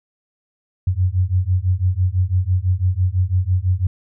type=beating tone pair; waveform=sine; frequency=89.1 / 95.1 Hz; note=F2 / F#2; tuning=+35 / +48 cents; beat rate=6 Hz; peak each=-18 dBFS; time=0.87-3.87 s; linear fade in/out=5 ms; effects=none